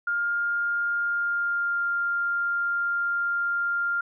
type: tone with pitch glide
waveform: sine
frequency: 1408 to 1397.5 Hz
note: F6 to F6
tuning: +14 to +1 cents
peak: -23 dBFS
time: 0.07-4.01 s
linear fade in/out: 5 ms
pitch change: -13 cents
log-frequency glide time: 1.01-1.85 s
effects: none